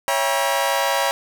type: chord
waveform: sawtooth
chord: C# diminished seventh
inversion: none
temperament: just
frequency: 554.4 / 665.2 / 798.3 / 957.9 Hz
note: C#5 / E5 / G5 / Bb5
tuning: 0 / +16 / +31 / +47 cents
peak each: -19 / -22 / -21 / -19 dBFS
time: 0.08-1.11 s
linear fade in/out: 0 ms
effects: none